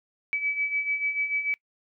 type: beating tone pair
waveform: sine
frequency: 2287 / 2293.8 Hz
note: D7 / D7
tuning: -47 / -41 cents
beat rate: 6.8 Hz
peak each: -32 / -26 dBFS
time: 0.33-1.54 s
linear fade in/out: 0 ms
effects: noise-tail reverb RT60 0.1 s tail -23 dB re dry